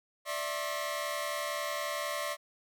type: tone cluster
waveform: sawtooth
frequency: 588 / 659 / 1074 / 1933 Hz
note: D5 / E5 / C6 / B6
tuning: +2 / -1 / +45 / -38 cents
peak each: -33 / -36 / -34 / -39 dBFS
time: 0.25-2.37 s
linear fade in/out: 50 ms
effects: none